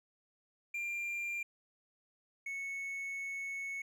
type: tone pair in turn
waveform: triangle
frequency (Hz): 2385 / 2207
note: D7 / C#7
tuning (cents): +26 / -8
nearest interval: minor second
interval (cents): 134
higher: first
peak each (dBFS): -34 / -36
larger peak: first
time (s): 0.74-1.43 / 2.46-3.82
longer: second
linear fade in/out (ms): 5
effects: none